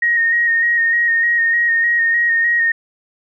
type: tone with vibrato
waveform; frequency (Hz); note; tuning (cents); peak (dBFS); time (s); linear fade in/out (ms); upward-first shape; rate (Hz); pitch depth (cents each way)
sine; 1864.7; A#6; 0; -12; 0.02-2.72; 5; square; 3.3; 21
effects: none

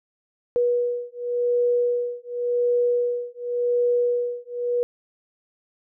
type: beating tone pair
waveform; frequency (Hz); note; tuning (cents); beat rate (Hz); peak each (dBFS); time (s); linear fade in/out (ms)
sine; 484.3 / 485.2; B4 / B4; -34 / -31; 0.9; -23; 0.56-4.83; 0
effects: none

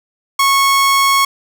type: tone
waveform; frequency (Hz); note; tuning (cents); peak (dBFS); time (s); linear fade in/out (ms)
sawtooth; 1100; C#6; -14; -6; 0.39-1.25; 5
effects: none

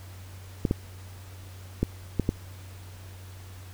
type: clicks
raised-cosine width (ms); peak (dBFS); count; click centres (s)
3; -10; 5; 0.652 / 0.711 / 1.83 / 2.197 / 2.291
effects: added 93 Hz sine -42 dBFS peak until 3.73 s + pink hiss -51 dBFS RMS until 3.73 s

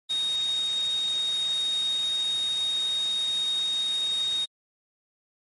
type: tone in noise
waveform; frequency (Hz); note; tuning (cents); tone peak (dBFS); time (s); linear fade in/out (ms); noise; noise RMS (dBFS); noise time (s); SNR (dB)
sine; 3729; A#7; 0; -24; 0.09-4.46; 20; white; -39; 0.09-4.46; +12
effects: MP3 48 kbps

